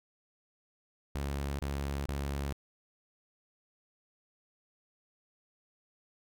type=tone bursts; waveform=sawtooth; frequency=70 Hz; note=C#2; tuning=18 cents sharp; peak=-29 dBFS; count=3; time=1.15-2.526 s; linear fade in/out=0 ms; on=440 ms; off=28 ms; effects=none